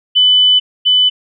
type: tone pair in turn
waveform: sine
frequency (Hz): 3000 / 3000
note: F#7 / F#7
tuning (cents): +23 / +23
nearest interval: unison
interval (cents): 0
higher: neither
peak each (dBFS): -6 / -7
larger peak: first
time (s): 0.15-0.6 / 0.85-1.1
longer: first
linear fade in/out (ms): 20
effects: none